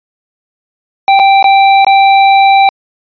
square tone with dropouts, 784 Hz, G5, in tune, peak -4 dBFS, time 1.08-2.69 s, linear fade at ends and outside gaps 1 ms, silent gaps 1.192-1.197 / 1.427-1.442 / 1.847-1.867 s, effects resampled to 11025 Hz

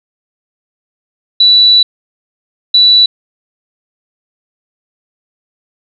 sine tone bursts at uneven times, 3951 Hz, B7, in tune, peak -3 dBFS, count 2, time 1.4-1.83 / 2.74-3.06 s, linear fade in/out 5 ms, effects none

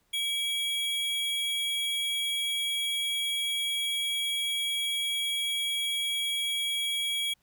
square tone pair together, 2300 / 3303 Hz, D7 / G#7, -37 / -10 cents, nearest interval tritone, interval 627 cents, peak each -36 / -29 dBFS, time 0.13-7.34 s, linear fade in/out 10 ms, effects pink hiss -71 dBFS RMS until 7.42 s

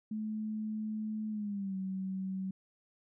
sine tone with pitch glide, 215.7 to 189.96 Hz, A3 to F#3, -34 to +46 cents, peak -34 dBFS, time 0.11-2.51 s, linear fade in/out 5 ms, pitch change -220 cents, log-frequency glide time 1.3-1.76 s, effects none

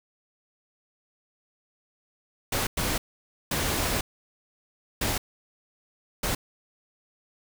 pink noise bursts at uneven times, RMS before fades -27 dBFS, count 5, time 2.52-2.67 / 2.77-2.98 / 3.51-4.01 / 5.01-5.18 / 6.23-6.35 s, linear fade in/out 5 ms, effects none

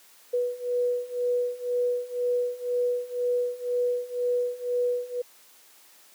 sine beating tone pair, 488.9 / 490.9 Hz, B4 / B4, -18 / -10 cents, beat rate 2 Hz, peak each -28 / -26 dBFS, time 0.33-5.22 s, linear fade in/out 10 ms, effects white hiss -55 dBFS RMS until 6.14 s + high-pass 300 Hz 12 dB/octave

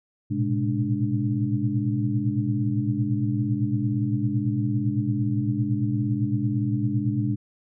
sine tone cluster, 110.6 / 118.7 / 128.3 / 208.7 / 293.7 Hz, A2 / A#2 / C3 / G#3 / D4, +9 / +32 / -34 / +9 / 0 cents, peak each -28 dBFS, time 0.3-7.36 s, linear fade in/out 20 ms, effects none

